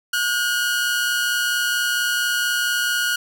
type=tone pair together; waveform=sawtooth; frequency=1443.6 / 1568 Hz; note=F#6 / G6; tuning=-43 / 0 cents; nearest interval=minor second; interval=143 cents; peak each=-16 / -24 dBFS; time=0.13-3.16 s; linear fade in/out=5 ms; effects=none